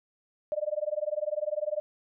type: tone with tremolo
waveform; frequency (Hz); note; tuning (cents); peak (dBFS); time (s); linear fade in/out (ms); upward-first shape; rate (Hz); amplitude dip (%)
sine; 604; D5; +48; -24; 0.52-1.8; 0; sine; 20; 100
effects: none